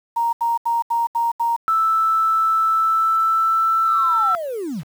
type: tone bursts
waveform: sine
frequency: 932.3 Hz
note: A#5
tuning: in tune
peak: -16 dBFS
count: 6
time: 0.16-1.565 s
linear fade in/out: 10 ms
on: 170 ms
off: 77 ms
type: tone with pitch glide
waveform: sine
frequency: 1318.5 to 1332.3 Hz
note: E6 to E6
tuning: 0 to +18 cents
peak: -14 dBFS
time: 1.68-4.35 s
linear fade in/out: 0 ms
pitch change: +18 cents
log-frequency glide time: 2.75-4.06 s
type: linear sweep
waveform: sine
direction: down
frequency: 1308 to 116.54 Hz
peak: -23 dBFS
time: 3.84-4.84 s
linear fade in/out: 50 ms
effects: tanh soft clip ceiling -8 dBFS + 7-bit